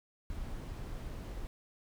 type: noise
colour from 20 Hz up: brown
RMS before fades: -41 dBFS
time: 0.3-1.47 s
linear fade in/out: 0 ms
effects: none